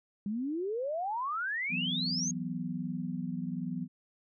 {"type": "exponential sweep", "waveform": "sine", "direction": "up", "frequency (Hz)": [196, 6645], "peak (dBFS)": -31, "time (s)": [0.26, 2.31], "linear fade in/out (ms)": 2}
{"type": "chord", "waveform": "sine", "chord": "E suspended second", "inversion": "none", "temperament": "just", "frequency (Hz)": [164.81, 185.42, 247.2], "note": ["E3", "F#3", "B3"], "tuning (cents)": [0, 4, 2], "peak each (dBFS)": [-38, -37, -37], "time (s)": [1.69, 3.88], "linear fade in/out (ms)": 50}
{"effects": []}